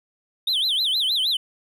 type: tone with vibrato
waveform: triangle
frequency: 3520 Hz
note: A7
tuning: in tune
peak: -18 dBFS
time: 0.47-1.37 s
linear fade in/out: 5 ms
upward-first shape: sine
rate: 6.4 Hz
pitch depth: 270 cents each way
effects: none